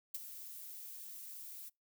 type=noise with ADSR envelope; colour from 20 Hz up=violet; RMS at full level=-38 dBFS; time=0.14-1.7 s; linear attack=8 ms; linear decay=25 ms; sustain=-11 dB; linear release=23 ms; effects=noise-tail reverb RT60 0.2 s tail -25 dB re dry